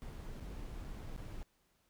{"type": "noise with dropouts", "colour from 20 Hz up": "brown", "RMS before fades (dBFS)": -45, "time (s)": [0.02, 1.43], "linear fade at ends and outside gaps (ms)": 0, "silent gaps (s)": [[0.4, 0.406], [0.841, 0.846], [1.163, 1.177]], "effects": ["pink hiss -75 dBFS RMS until 1.89 s"]}